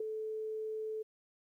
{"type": "tone with ADSR envelope", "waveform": "sine", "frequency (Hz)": 435.7, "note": "A4", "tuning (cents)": -17, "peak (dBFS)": -31, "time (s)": [0, 1.03], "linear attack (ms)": 5, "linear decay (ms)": 8, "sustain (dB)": -5, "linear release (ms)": 14, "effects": ["12-bit"]}